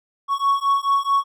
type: beating tone pair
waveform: triangle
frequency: 1108.7 / 1113.3 Hz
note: C#6 / C#6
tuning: 0 / +7 cents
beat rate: 4.6 Hz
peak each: -18 dBFS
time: 0.28-1.24 s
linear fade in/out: 50 ms
effects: none